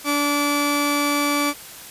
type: tone pair together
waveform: sawtooth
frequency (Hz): 289.5 / 1158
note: D4 / D6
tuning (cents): -25 / -25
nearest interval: 2 octaves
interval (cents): 2400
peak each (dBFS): -17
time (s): 0.04-1.54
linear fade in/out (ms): 50
effects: white hiss -39 dBFS RMS until 1.9 s + resampled to 32000 Hz